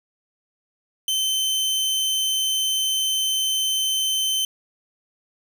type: tone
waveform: sawtooth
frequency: 3081 Hz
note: G7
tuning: 31 cents flat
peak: -17 dBFS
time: 1.08-4.45 s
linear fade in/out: 2 ms
effects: none